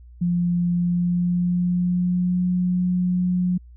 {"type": "tone with pitch glide", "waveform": "sine", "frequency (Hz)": [174.61, 180.25], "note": ["F3", "F#3"], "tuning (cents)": [0, -45], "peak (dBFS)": -18, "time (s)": [0.21, 3.58], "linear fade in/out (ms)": 10, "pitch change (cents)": 55, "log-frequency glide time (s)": [0.72, 2.49], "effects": ["added 60 Hz sine -42 dBFS peak until 3.76 s"]}